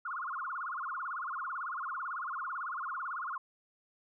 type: tone with vibrato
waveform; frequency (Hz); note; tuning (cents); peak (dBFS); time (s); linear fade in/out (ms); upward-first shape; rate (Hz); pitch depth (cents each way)
sine; 1232; D#6; -17; -35; 0.05-3.38; 5; sine; 18; 290
effects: none